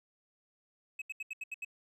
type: tone bursts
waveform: triangle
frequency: 2566 Hz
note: E7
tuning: 47 cents flat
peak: -35 dBFS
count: 7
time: 0.99-1.648 s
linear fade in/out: 5 ms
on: 28 ms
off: 77 ms
effects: none